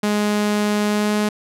sawtooth tone with pitch glide, 208.5 to 210 Hz, G#3 to G#3, +7 to +19 cents, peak -13 dBFS, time 0.03-1.29 s, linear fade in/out 5 ms, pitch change +12 cents, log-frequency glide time 0.86-1.13 s, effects low-pass 12000 Hz 12 dB/octave

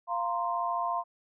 sine chord, F suspended fourth, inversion none, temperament equal with one note detuned, 695.2 / 932.3 / 1046.5 Hz, F5 / Bb5 / C6, -8 / 0 / 0 cents, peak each -32 / -34 / -31 dBFS, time 0.07-1.04 s, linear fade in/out 50 ms, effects none

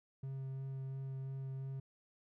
triangle tone with vibrato, 134.1 Hz, C3, 43 cents sharp, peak -38 dBFS, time 0.23-1.8 s, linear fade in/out 5 ms, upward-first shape sine, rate 2.9 Hz, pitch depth 10 cents each way, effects none

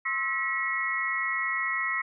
sine tone cluster, 1061 / 1307 / 1923 / 2178 Hz, C6 / E6 / B6 / C#7, +24 / -15 / -47 / -31 cents, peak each -36 / -34 / -29 / -31 dBFS, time 0.05-2.02 s, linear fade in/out 10 ms, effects none

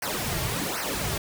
pink noise with flanger, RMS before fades -29 dBFS, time 0.02-1.18 s, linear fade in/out 5 ms, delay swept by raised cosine 0.27 to 4.07 ms, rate 1.3 Hz, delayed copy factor -0.95, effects none

